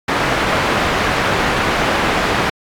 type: low-pass noise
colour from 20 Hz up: white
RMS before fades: -17 dBFS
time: 0.08-2.5 s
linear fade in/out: 5 ms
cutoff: 1700 Hz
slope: 12 dB/octave
effects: AAC 64 kbps